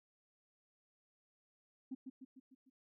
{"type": "tone with echo", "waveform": "sine", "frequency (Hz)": 261.6, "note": "C4", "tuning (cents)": 0, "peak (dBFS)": -39, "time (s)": [1.91, 1.95], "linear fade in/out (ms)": 10, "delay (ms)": 150, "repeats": 5, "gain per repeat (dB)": -5, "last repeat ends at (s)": 2.7, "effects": ["tanh soft clip ceiling -35 dBFS"]}